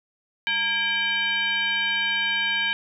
sine tone with frequency modulation, 2343 Hz, D7, 5 cents flat, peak -21 dBFS, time 0.47-2.73 s, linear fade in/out 0 ms, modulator 714 Hz, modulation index 1.4, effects none

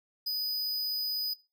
square tone, 4978 Hz, D#8, in tune, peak -30 dBFS, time 0.26-1.34 s, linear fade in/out 10 ms, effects noise-tail reverb RT60 0.3 s tail -21 dB re dry

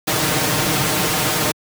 pink noise with comb filter, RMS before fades -18 dBFS, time 0.07-1.52 s, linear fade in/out 10 ms, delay 6.5 ms, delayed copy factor +0.7, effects high-pass 100 Hz 12 dB/octave

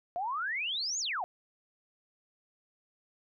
sine exponential two-way sweep, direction up then down, 674 to 7040 to 674 Hz, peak -31 dBFS, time 0.16-1.24 s, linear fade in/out 0 ms, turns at 0.99 s, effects none

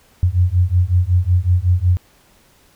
sine beating tone pair, 87.31 / 92.71 Hz, F2 / F#2, 0 / +4 cents, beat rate 5.4 Hz, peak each -15 dBFS, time 0.23-1.97 s, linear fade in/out 0 ms, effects pink hiss -53 dBFS RMS until 2.75 s

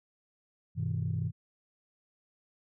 sine chord, G augmented, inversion none, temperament equal with one note detuned, 98 / 123.47 / 159.66 Hz, G2 / B2 / D#3, 0 / 0 / +45 cents, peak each -33 dBFS, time 0.75-1.32 s, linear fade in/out 50 ms, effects tanh soft clip ceiling -22 dBFS

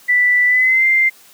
sine tone with pitch glide, 1975.5 to 2092 Hz, B6 to C7, 0 to -1 cents, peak -10 dBFS, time 0.08-1.1 s, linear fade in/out 20 ms, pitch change +99 cents, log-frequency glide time 0.47-0.85 s, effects white hiss -46 dBFS RMS until 1.33 s + high-pass 150 Hz 12 dB/octave

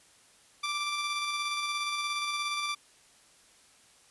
15% pulse tone with tremolo, 1174.7 Hz, D6, in tune, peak -23 dBFS, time 0.63-2.75 s, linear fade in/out 10 ms, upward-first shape square, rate 17 Hz, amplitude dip 25%, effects white hiss -60 dBFS RMS until 4.1 s + resampled to 24000 Hz

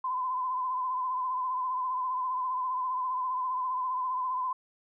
sine tone with vibrato, 1019 Hz, C6, 46 cents flat, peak -28 dBFS, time 0.04-4.53 s, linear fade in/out 5 ms, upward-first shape sine, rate 15 Hz, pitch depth 43 cents each way, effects none

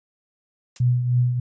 blue noise with exponential decay, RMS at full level -32 dBFS, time 0.76-0.84 s, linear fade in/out 2 ms, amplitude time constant 16 ms
sine tone with tremolo, 123.47 Hz, B2, in tune, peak -14 dBFS, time 0.8-1.4 s, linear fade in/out 5 ms, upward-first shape triangle, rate 3.2 Hz, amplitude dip 60%
effects resampled to 16000 Hz

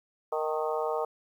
harmonic tone with a mistuned harmonic, 155.56 Hz, D#3, in tune, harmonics 3 / 4 / 5 / 6 / 7 / 8, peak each -31 / -33 / -35 / -37 / -38 / -39 dBFS, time 0.32-1.05 s, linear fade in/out 5 ms, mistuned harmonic 6, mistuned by -46 cents, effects 10-bit

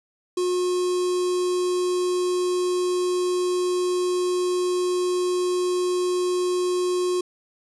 square tone with notch filter, 360.8 Hz, F#4, 44 cents flat, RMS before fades -23 dBFS, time 0.37-7.21 s, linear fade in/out 5 ms, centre 1900 Hz, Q 0.71, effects resampled to 24000 Hz + 9-bit

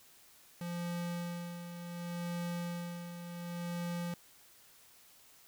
square tone with tremolo, 173.2 Hz, F3, 14 cents flat, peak -36 dBFS, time 0.61-4.14 s, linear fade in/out 2 ms, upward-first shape sine, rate 0.68 Hz, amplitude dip 60%, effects white hiss -61 dBFS RMS until 5.47 s

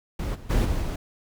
brown noise with level steps, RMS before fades -28 / -41 / -21 / -26 / -28 dBFS, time 0.19-0.96 s, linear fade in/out 5 ms, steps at 0.34 / 0.49 / 0.64 / 0.8 s, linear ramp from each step 20 ms, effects none

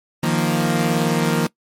sawtooth chord, Eb suspended second, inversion none, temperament equal, 155.56 / 174.61 / 233.1 Hz, Eb3 / F3 / Bb3, 0 / 0 / 0 cents, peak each -17 dBFS, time 0.23-1.47 s, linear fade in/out 5 ms, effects noise-tail reverb RT60 0.1 s tail -21 dB re dry + MP3 64 kbps

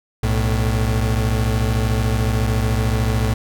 35% pulse tone pair together, 61.74 / 109.78 Hz, B1 / A2, 0 / -3 cents, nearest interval minor seventh, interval 997 cents, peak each -18 / -17 dBFS, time 0.23-3.34 s, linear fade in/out 5 ms, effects none

